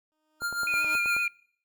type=tone with exponential growth; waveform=15% pulse; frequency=309.3 Hz; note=D#4; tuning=10 cents flat; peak=-33 dBFS; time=0.12-0.95 s; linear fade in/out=0 ms; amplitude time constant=180 ms
type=tone with tremolo; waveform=square; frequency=1400 Hz; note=F6; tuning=4 cents sharp; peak=-27 dBFS; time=0.4-1.28 s; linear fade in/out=50 ms; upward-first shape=sine; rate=5.9 Hz; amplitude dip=60%
type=click train; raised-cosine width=1 ms; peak=-27 dBFS; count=8; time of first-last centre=0.42-1.165 s; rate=9.39 Hz
type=tone with vibrato; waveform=sine; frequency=2441 Hz; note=D#7; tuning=34 cents flat; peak=-25 dBFS; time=0.67-1.28 s; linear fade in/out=2 ms; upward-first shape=sine; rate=7.9 Hz; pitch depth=32 cents each way
effects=noise-tail reverb RT60 0.6 s tail -24 dB re dry